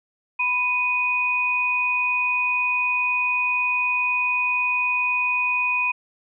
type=tone pair together; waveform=sine; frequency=991 / 2486 Hz; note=B5 / D#7; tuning=+6 / -2 cents; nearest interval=octave + major third; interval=1592 cents; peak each=-26 / -20 dBFS; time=0.39-5.92 s; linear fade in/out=10 ms; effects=none